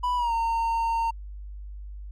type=tone with pitch glide; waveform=triangle; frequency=987.8 to 916.3 Hz; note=B5 to A#5; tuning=0 to -30 cents; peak=-21 dBFS; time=0.03-1.11 s; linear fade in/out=10 ms; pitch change=-130 cents; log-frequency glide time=0.16-0.33 s; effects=added 50 Hz sine -36 dBFS peak until 2.11 s